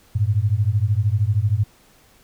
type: beating tone pair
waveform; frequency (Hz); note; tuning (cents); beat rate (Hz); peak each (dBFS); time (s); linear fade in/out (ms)
sine; 98 / 111; G2 / A2; 0 / +16; 13; -19; 0.15-1.64; 10
effects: pink hiss -54 dBFS RMS until 2.23 s

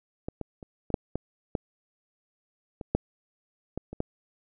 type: clicks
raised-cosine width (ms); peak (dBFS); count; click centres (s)
2; -19 / -20 / -29 / -22 / -8 / -16 / -13 / -23 / -9 / -18 / -25 / -14; 12; 0.285 / 0.413 / 0.628 / 0.903 / 0.942 / 1.156 / 1.552 / 2.812 / 2.95 / 3.776 / 3.93 / 4.004
effects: none

